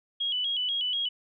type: tone with vibrato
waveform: sine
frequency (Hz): 3128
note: G7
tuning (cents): -4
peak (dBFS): -26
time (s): 0.2-1.09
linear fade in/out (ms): 10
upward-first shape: square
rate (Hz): 4.1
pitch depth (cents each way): 82
effects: none